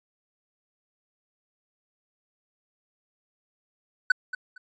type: tone with echo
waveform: triangle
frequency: 1504 Hz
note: F#6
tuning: 28 cents sharp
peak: -13 dBFS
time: 4.1-4.12 s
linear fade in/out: 5 ms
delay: 230 ms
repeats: 2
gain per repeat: -14 dB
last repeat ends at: 4.58 s
effects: resampled to 16000 Hz